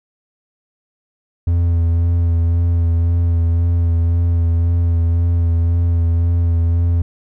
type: tone with vibrato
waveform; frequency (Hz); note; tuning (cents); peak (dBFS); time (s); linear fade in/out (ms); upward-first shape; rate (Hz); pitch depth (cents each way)
triangle; 84.7; E2; +48; -10; 1.47-7.02; 5; sine; 1.9; 21
effects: none